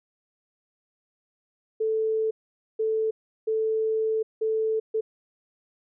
sine tone bursts at uneven times, 440 Hz, A4, in tune, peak -22 dBFS, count 5, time 1.8-2.31 / 2.79-3.11 / 3.47-4.23 / 4.41-4.8 / 4.94-5.01 s, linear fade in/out 10 ms, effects none

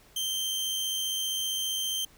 sawtooth tone with amplitude modulation, 3136 Hz, G7, in tune, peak -24 dBFS, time 0.16-2.05 s, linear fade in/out 5 ms, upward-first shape sine, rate 95.1 Hz, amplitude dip 30%, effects pink hiss -58 dBFS RMS until 2.17 s

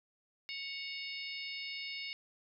harmonic tone with a mistuned harmonic, 738 Hz, F#5, 5 cents flat, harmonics 3 / 4 / 5 / 6 / 7, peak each -43 / -46 / -48 / -48 / -48 dBFS, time 0.49-2.13 s, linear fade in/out 0 ms, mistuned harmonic 4, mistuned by -66 cents, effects none

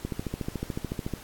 click train, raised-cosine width 3 ms, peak -17 dBFS, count 16, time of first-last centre 0.05-1.137 s, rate 13.8 Hz, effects pink hiss -47 dBFS RMS until 1.23 s + AAC 64 kbps

